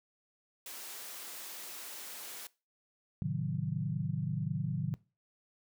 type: high-pass noise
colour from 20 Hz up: white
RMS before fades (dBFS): -45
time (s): 0.66-2.47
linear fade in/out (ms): 2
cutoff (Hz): 290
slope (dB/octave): 12
type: chord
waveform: sine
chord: A diminished seventh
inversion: none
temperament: equal with one note detuned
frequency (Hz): 110 / 133.95 / 155.56 / 185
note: A2 / C3 / Eb3 / Gb3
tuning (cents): 0 / +41 / 0 / 0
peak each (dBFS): -39 / -37 / -35 / -38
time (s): 3.22-4.94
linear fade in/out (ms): 0
effects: noise-tail reverb RT60 0.3 s tail -21 dB re dry